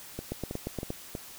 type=two click trains; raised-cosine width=2 ms; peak=-19 / -21 dBFS; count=6 / 4; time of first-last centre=0.32-0.904 / 0.19-1.152 s; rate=8.56 / 3.12 Hz; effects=white hiss -47 dBFS RMS until 1.38 s